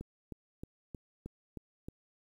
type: click train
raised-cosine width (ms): 3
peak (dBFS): -29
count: 7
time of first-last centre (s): 0.01-1.885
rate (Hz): 3.2
effects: 10-bit